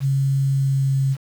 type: tone with pitch glide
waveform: sine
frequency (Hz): 136.5 to 135.17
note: C#3 to C#3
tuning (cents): -26 to -43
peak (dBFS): -16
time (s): 0-1.17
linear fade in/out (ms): 50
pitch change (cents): -17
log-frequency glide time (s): 0.48-1.01
effects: 7-bit